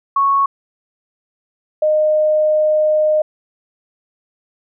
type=tone pair in turn; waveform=sine; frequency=1106 / 614.3 Hz; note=C#6 / D#5; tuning=-4 / -22 cents; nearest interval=minor seventh; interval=1018 cents; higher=first; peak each=-11 dBFS; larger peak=neither; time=0.16-0.46 / 1.82-3.22 s; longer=second; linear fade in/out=5 ms; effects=none